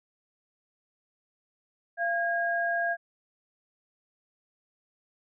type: tone pair together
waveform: sine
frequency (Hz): 685.8 / 1631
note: F5 / G#6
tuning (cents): -32 / -32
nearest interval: octave + minor third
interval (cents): 1500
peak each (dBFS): -28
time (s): 1.97-2.97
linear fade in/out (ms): 50
effects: none